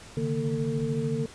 sine tone cluster, 139.2 / 152.7 / 231.4 / 449 Hz, C#3 / D#3 / A#3 / A4, +8 / -32 / -13 / +35 cents, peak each -31 dBFS, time 0.17-1.26 s, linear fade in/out 2 ms, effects pink hiss -47 dBFS RMS until 1.34 s + resampled to 22050 Hz

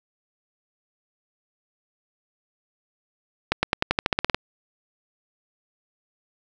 accelerating click train, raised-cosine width 0.3 ms, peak -3 dBFS, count 12, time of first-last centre 3.52-4.345 s, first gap 110 ms, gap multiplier 0.92, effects none

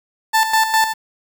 30% pulse tone with tremolo, 884 Hz, A5, 8 cents sharp, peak -9 dBFS, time 0.33-0.94 s, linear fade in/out 20 ms, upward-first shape square, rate 4.9 Hz, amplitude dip 60%, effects 7-bit

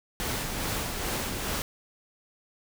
pink noise with tremolo, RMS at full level -30 dBFS, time 0.2-1.62 s, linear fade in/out 0 ms, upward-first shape sine, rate 2.4 Hz, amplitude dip 35%, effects none

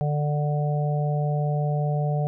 harmonic tone, 147.9 Hz, D3, 13 cents sharp, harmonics 1 / 3 / 4 / 5, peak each -22 / -34 / -32 / -32 dBFS, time 0.01-2.27 s, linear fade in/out 0 ms, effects none

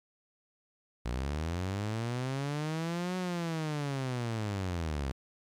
sawtooth linear two-way sweep, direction up then down, 56.7 to 185 to 64.1 Hz, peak -28 dBFS, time 1.05-5.12 s, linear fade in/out 10 ms, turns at 3.17 s, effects low-pass 8000 Hz 12 dB/octave + 11-bit

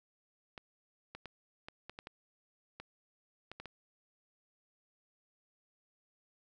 clicks, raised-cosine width 0.3 ms, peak -29 dBFS, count 11, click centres 0.578 / 1.15 / 1.257 / 1.685 / 1.896 / 1.989 / 2.071 / 2.8 / 3.516 / 3.6 / 3.657 s, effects none

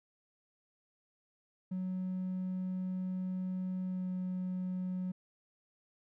triangle tone with pitch glide, 185 to 183.62 Hz, F#3 to F#3, 0 to -13 cents, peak -31 dBFS, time 1.71-5.12 s, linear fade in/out 10 ms, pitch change -13 cents, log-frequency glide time 3.84-4.09 s, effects tanh soft clip ceiling -29 dBFS

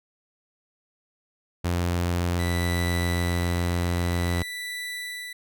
sawtooth tone, 87.31 Hz, F2, in tune, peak -19 dBFS, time 1.64-4.43 s, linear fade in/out 10 ms
30% pulse tone with tremolo, 1975.5 Hz, B6, in tune, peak -28 dBFS, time 2.39-5.33 s, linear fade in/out 5 ms, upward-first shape sine, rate 0.52 Hz, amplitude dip 70%
effects none

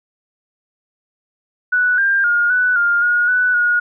sine tone with pitch steps, 1479 / 1594 / 1423 / 1488 / 1406 / 1439 / 1489 / 1443 Hz, F#6 / G6 / F6 / F#6 / F6 / F#6 / F#6 / F#6, -1 / +28 / +32 / +9 / +11 / -49 / +11 / -44 cents, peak -12 dBFS, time 1.72-3.8 s, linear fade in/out 10 ms, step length 260 ms, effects none

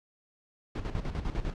brown noise with tremolo, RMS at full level -31 dBFS, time 0.75-1.54 s, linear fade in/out 5 ms, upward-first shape square, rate 10 Hz, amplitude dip 65%, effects low-pass 5000 Hz 12 dB/octave

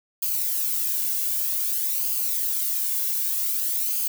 violet noise with flanger, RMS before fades -25 dBFS, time 0.22-4.08 s, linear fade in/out 5 ms, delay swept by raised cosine 0.53 to 1.63 ms, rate 0.53 Hz, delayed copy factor -0.55, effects none

